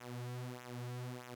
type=tone with flanger; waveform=sawtooth; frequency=123.47 Hz; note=B2; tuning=in tune; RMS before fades=-45 dBFS; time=0-1.35 s; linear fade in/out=10 ms; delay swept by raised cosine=0.21 to 4.81 ms; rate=1.6 Hz; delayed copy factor=-0.85; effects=none